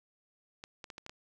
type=clicks; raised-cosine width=0.2 ms; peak=-27 dBFS; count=6; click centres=0.639 / 0.842 / 0.902 / 0.981 / 1.064 / 1.095 s; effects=none